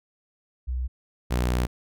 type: tone pair in turn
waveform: sine / sawtooth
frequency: 62.8 / 61.22 Hz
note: B1 / B1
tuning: +30 / -15 cents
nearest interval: unison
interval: 45 cents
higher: first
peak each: -25 / -18 dBFS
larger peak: second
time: 0.67-0.88 / 1.3-1.67 s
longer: second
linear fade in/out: 20 ms
effects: none